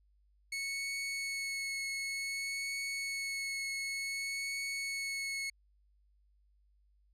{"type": "tone with vibrato", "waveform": "sawtooth", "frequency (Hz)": 2203, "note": "C#7", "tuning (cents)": -11, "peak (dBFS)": -32, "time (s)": [0.52, 5.5], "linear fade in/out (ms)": 5, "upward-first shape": "triangle", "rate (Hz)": 0.55, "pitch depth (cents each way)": 12, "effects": ["added 50 Hz sine -66 dBFS peak until 7.13 s", "low-pass 11000 Hz 12 dB/octave"]}